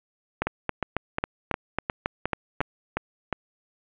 two click trains, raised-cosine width 0.5 ms, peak -10 / -9 dBFS, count 9 / 9, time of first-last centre 0.47-3.327 / 0.42-2.606 s, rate 2.8 / 3.66 Hz, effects resampled to 8000 Hz + 7-bit

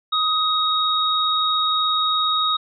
sine tone pair together, 1257 / 3767 Hz, D#6 / A#7, +17 / +17 cents, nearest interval octave + perfect fifth, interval 1900 cents, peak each -20 dBFS, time 0.12-2.57 s, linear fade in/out 10 ms, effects none

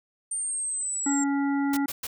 sine linear sweep, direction down, 8870 to 7459 Hz, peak -27 dBFS, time 0.31-1.24 s, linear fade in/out 5 ms
harmonic tone, 280 Hz, C#4, 18 cents sharp, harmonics 1 / 3 / 5 / 7, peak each -23 / -33 / -37 / -40 dBFS, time 1.06-1.86 s, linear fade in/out 5 ms
white noise bursts, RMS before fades -33 dBFS, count 3, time 1.73-2.07 s, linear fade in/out 5 ms, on 40 ms, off 110 ms
effects none

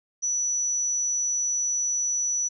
sine tone, 5920 Hz, F#8, in tune, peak -23 dBFS, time 0.22-2.49 s, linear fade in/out 20 ms, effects none

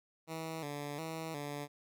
10% pulse tone with vibrato, 153 Hz, D#3, 29 cents flat, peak -31 dBFS, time 0.27-1.68 s, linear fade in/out 50 ms, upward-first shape square, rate 1.4 Hz, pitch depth 93 cents each way, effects none

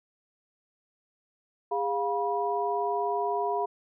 sine tone cluster, 408.4 / 704 / 972 Hz, G#4 / F5 / B5, -29 / +14 / -28 cents, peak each -30 dBFS, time 1.71-3.66 s, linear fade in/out 10 ms, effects none

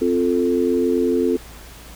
sine chord, F major, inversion second, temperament equal, 261.6 / 349.2 / 440 Hz, C4 / F4 / A4, 0 / 0 / 0 cents, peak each -20 dBFS, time 0.01-1.37 s, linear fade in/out 10 ms, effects added 57 Hz sine -42 dBFS peak until 1.95 s + pink hiss -42 dBFS RMS until 1.95 s

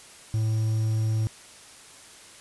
triangle tone with quantisation, 110.1 Hz, A2, 2 cents sharp, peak -20 dBFS, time 0.34-1.27 s, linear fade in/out 0 ms, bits 8, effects white hiss -48 dBFS RMS until 2.4 s + resampled to 24000 Hz

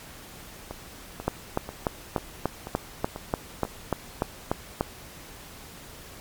two click trains, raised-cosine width 1 ms, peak -20 / -9 dBFS, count 7 / 13, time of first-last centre 0.71-3.651 / 1.28-4.809 s, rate 2.04 / 3.4 Hz, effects pink hiss -45 dBFS RMS until 6.2 s + MP3 96 kbps

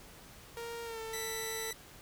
sawtooth tone with pitch glide, 466.2 to 447 Hz, A#4 to A4, 0 to +27 cents, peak -36 dBFS, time 0.57-1.71 s, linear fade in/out 0 ms, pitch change -73 cents, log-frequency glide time 0.84-1 s
10% pulse tone, 1975.5 Hz, B6, in tune, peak -29 dBFS, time 1.13-1.73 s, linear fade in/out 5 ms
effects pink hiss -54 dBFS RMS until 2.01 s

